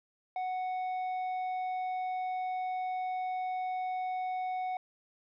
sine tone with tanh clipping, 740 Hz, F#5, in tune, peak -33 dBFS, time 0.36-4.77 s, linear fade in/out 2 ms, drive 6 dB, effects none

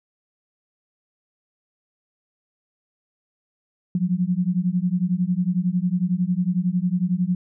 sine beating tone pair, 174.4 / 185.4 Hz, F3 / F#3, -2 / +4 cents, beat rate 11 Hz, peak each -22 dBFS, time 3.95-7.35 s, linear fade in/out 2 ms, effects none

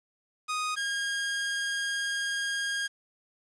sawtooth tone pair in turn, 1244.5 / 1623.7 Hz, D#6 / G#6, 0 / -40 cents, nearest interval perfect fourth, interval 460 cents, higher second, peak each -25 dBFS, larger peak neither, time 0.48-0.76 / 0.76-2.88 s, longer second, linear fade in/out 20 ms, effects resampled to 22050 Hz + 9-bit

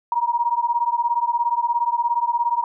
sine beating tone pair, 940 / 957 Hz, A#5 / A#5, +14 / +45 cents, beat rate 17 Hz, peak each -21 dBFS, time 0.12-2.64 s, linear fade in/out 2 ms, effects none

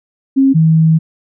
sine tone pair in turn, 269.7 / 160.36 Hz, C#4 / E3, -47 / -47 cents, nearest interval major sixth, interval 900 cents, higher first, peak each -6 dBFS, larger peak neither, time 0.36-0.54 / 0.54-0.99 s, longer second, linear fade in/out 20 ms, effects none

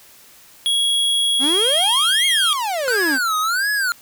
square tone with pitch glide, 3322 to 3248 Hz, G#7 to G#7, 0 to -39 cents, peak -16 dBFS, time 0.66-2.53 s, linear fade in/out 0 ms, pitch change -39 cents, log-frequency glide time 1.5-1.66 s
45% pulse exponential two-way sweep, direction up then down, 246.9 to 2218 to 246.9 Hz, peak -20 dBFS, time 1.39-3.19 s, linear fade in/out 50 ms, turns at 2.26 s
square tone with vibrato, 1454 Hz, F#6, 31 cents flat, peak -18 dBFS, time 2.88-3.92 s, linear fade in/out 0 ms, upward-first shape sine, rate 1.5 Hz, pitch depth 260 cents each way
effects white hiss -47 dBFS RMS until 4.01 s

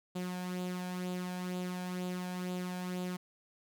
sawtooth tone with flanger, 181.1 Hz, F#3, 37 cents flat, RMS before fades -38 dBFS, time 0.15-3.17 s, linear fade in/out 10 ms, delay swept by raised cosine 0.26 to 1.26 ms, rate 2.1 Hz, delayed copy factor +0.5, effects none

